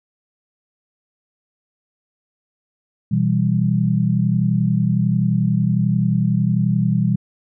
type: chord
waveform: sine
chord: E minor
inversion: second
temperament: equal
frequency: 123.47 / 164.81 / 196 Hz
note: B2 / E3 / G3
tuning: 0 / 0 / 0 cents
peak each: -19 dBFS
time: 3.11-7.16 s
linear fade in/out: 10 ms
effects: none